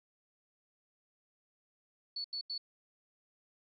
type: tone bursts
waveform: sine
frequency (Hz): 4435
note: C#8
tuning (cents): 0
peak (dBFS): -36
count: 3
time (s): 2.16-2.58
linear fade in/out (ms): 5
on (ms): 84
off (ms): 84
effects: none